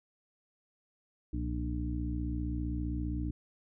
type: harmonic tone with a mistuned harmonic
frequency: 59.9 Hz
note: A#1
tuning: 48 cents sharp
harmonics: 1 / 2 / 3 / 4 / 5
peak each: -34 / -40 / -42 / -43 / -38 dBFS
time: 1.33-3.31 s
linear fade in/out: 5 ms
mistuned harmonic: 1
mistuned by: +130 cents
effects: none